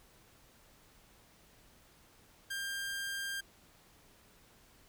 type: tone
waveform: sawtooth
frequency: 1596 Hz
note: G6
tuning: 31 cents sharp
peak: -33 dBFS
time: 2.5-3.41 s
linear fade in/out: 10 ms
effects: pink hiss -63 dBFS RMS until 4.88 s